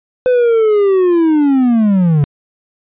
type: linear sweep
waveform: triangle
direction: down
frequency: 509 to 139.6 Hz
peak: -6 dBFS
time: 0.26-2.24 s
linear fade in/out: 0 ms
effects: resampled to 8000 Hz